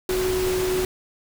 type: tone in noise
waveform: sine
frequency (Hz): 370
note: F#4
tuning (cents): 0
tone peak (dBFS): -21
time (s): 0.09-0.85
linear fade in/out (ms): 2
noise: pink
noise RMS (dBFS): -29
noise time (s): 0.09-0.85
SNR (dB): +5
effects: none